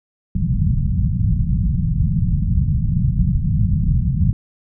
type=low-pass noise; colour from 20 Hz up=white; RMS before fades=-17 dBFS; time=0.35-4.33 s; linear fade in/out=2 ms; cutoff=180 Hz; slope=48 dB/octave; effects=none